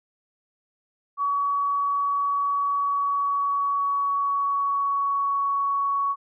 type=tone with pitch glide; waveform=sine; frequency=1131 to 1118 Hz; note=C#6 to C#6; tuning=+34 to +14 cents; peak=-21 dBFS; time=1.17-6.16 s; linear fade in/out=50 ms; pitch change=-20 cents; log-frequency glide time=2.77-5.39 s; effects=none